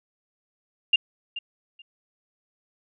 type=tone with echo; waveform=sine; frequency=2801 Hz; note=F7; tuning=4 cents sharp; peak=-14 dBFS; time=0.93-0.96 s; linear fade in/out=5 ms; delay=430 ms; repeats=2; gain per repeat=-15 dB; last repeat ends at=1.82 s; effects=none